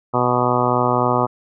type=harmonic tone; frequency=123.47 Hz; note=B2; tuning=in tune; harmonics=1 / 2 / 3 / 4 / 5 / 6 / 7 / 8 / 9 / 10; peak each=-24 / -24 / -24 / -24 / -24 / -24 / -24 / -24 / -24 / -24 dBFS; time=0.13-1.27 s; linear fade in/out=20 ms; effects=none